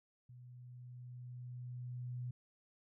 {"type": "tone with level ramp", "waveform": "sine", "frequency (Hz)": 123.7, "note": "B2", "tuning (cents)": 3, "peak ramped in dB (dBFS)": [-53, -39], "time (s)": [0.29, 2.31], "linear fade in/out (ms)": 5, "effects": []}